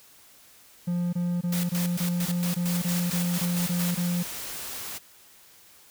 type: tone bursts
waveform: triangle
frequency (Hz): 175.3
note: F3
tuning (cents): +7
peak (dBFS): -22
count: 12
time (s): 0.87-4.232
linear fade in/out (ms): 10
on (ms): 260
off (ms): 22
type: noise with tremolo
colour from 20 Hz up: white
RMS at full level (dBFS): -33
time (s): 1.52-4.02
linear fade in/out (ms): 5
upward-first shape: square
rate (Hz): 4.4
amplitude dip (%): 70
type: noise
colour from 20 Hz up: white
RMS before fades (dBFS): -36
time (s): 2.74-4.99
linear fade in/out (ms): 20
effects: white hiss -54 dBFS RMS until 5.9 s